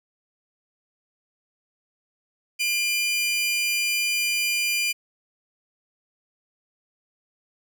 sawtooth tone pair together, 2400 / 2999 Hz, D7 / F#7, +37 / +23 cents, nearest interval major third, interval 386 cents, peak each -19 / -28 dBFS, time 2.59-4.93 s, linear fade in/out 20 ms, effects none

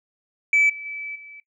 sine tone with level steps, 2306 Hz, D7, 32 cents flat, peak -13 / -33 / -30 / -40 dBFS, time 0.53-1.4 s, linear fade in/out 2 ms, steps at 0.69 / 0.85 / 1.15 s, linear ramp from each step 10 ms, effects noise-tail reverb RT60 0.1 s tail -17 dB re dry + tanh soft clip ceiling -11 dBFS

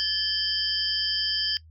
sine tone cluster, 1729 / 3130 / 4753 / 4940 / 5250 Hz, A6 / G7 / D8 / D#8 / E8, -31 / -3 / +20 / -13 / -8 cents, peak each -33 / -29 / -29 / -31 / -30 dBFS, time 0-1.57 s, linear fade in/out 0 ms, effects noise-tail reverb RT60 0.1 s tail -20 dB re dry + added 80 Hz sine -48 dBFS peak until 1.7 s

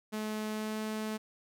sawtooth tone with pitch glide, 215 to 216.5 Hz, A3 to A3, -40 to -28 cents, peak -30 dBFS, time 0.12-1.18 s, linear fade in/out 20 ms, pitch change +12 cents, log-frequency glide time 0.51-0.78 s, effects none

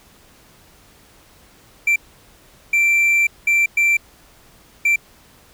triangle tone bursts at uneven times, 2349 Hz, D7, in tune, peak -11 dBFS, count 5, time 1.87-1.96 / 2.73-3.27 / 3.47-3.66 / 3.77-3.97 / 4.85-4.96 s, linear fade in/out 5 ms, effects pink hiss -50 dBFS RMS until 5.53 s

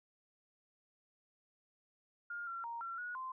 sine tone with pitch steps, 1413 / 1366 / 933 / 1361 / 1456 / 1039 Hz, F6 / F6 / A#5 / F6 / F#6 / C6, +20 / -39 / +1 / -45 / -28 / -12 cents, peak -40 dBFS, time 2.3-3.32 s, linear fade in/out 5 ms, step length 170 ms, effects none

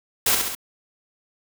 white noise with echo, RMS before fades -19 dBFS, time 0.26-0.35 s, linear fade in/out 5 ms, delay 67 ms, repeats 3, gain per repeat -4 dB, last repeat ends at 0.551 s, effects none

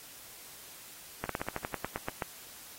slowing click train, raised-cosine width 0.5 ms, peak -18 dBFS, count 12, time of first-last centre 1.24-2.222 s, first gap 53 ms, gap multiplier 1.1, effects white hiss -50 dBFS RMS until 2.78 s + AAC 48 kbps

